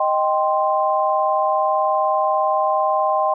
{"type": "chord", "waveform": "sine", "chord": "C minor", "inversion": "first", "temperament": "equal", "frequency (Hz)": [622.3, 784, 1046.5], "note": ["Eb5", "G5", "C6"], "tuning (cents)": [0, 0, 0], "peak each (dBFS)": -20, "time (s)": [0, 3.34], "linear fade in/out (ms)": 5, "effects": []}